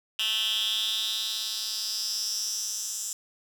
10% pulse tone with high-pass filter sweep, 218.8 Hz, A3, 9 cents flat, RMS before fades -30 dBFS, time 0.19-3.13 s, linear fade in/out 2 ms, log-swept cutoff 2900 to 6900 Hz, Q 5.5, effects none

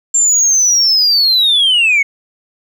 sine linear sweep, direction down, 7380 to 2167 Hz, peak -6 dBFS, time 0.14-2.03 s, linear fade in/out 10 ms, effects tanh soft clip ceiling -6 dBFS + 8-bit

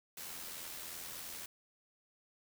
white noise with amplitude modulation, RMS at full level -44 dBFS, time 0.17-1.46 s, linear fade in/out 5 ms, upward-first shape sine, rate 83.3 Hz, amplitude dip 40%, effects none

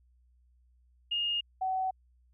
sine tone pair in turn, 2842 / 754.2 Hz, F7 / F#5, +30 / +33 cents, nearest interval octave + major seventh, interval 2297 cents, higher first, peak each -28 dBFS, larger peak neither, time 1.11-1.41 / 1.61-1.91 s, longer neither, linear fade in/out 10 ms, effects added 61 Hz sine -62 dBFS peak until 2.33 s

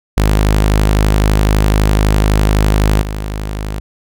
sawtooth tone with level steps, 51.91 Hz, G#1, in tune, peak -5 / -15 dBFS, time 0.17-3.8 s, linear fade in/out 5 ms, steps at 3.01 s, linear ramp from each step 10 ms, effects none

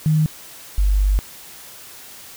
sine tone pair in turn, 155.1 / 49.19 Hz, D#3 / G1, -5 / +7 cents, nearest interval octave + minor sixth, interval 1988 cents, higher first, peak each -13 dBFS, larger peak neither, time 0.06-0.26 / 0.78-1.19 s, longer second, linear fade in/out 0 ms, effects white hiss -40 dBFS RMS until 2.36 s

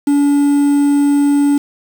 triangle tone with quantisation, 285.8 Hz, D4, 47 cents flat, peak -7 dBFS, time 0.07-1.58 s, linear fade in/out 5 ms, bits 5, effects none

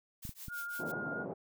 blue noise with tremolo, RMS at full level -45 dBFS, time 0.22-0.92 s, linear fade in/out 10 ms, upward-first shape triangle, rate 6 Hz, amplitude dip 100%
clicks, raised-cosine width 5 ms, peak -32 dBFS, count 3, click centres 0.252 / 0.293 / 0.483 s
sine tone with vibrato, 1416 Hz, F6, 23 cents sharp, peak -38 dBFS, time 0.48-1.26 s, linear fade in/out 50 ms, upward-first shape sine, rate 4.5 Hz, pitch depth 15 cents each way
pink band-pass noise, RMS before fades -41 dBFS, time 0.79-1.34 s, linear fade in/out 10 ms, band 160 to 790 Hz, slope 24 dB/octave
effects none

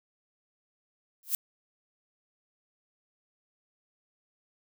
violet noise with exponential growth, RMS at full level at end -23 dBFS, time 1.23-1.35 s, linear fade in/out 1 ms, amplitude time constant 25 ms, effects none

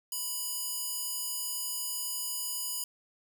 square tone with high-pass filter, 986 Hz, B5, 3 cents flat, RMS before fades -35 dBFS, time 0.12-2.84 s, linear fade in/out 2 ms, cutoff 7200 Hz, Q 0.68, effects none

